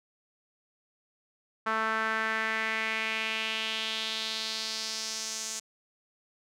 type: tone with band-pass filter sweep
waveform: sawtooth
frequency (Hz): 220.9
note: A3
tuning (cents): +7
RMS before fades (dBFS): -32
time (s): 1.66-5.6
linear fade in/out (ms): 10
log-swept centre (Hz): 1300 to 6800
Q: 2.9
effects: none